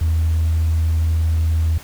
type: tone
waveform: sine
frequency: 80.8 Hz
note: E2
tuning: 34 cents flat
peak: -13 dBFS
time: 0.01-1.78 s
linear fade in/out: 5 ms
effects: tanh soft clip ceiling -11 dBFS + pink hiss -40 dBFS RMS until 1.83 s